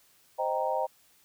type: chord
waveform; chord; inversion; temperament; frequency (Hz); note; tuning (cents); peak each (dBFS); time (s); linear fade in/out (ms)
sine; C minor seventh; none; equal; 523.3 / 622.3 / 784 / 932.3; C5 / Eb5 / G5 / Bb5; 0 / 0 / 0 / 0; -32; 0.38-0.87; 20
effects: white hiss -63 dBFS RMS until 1.24 s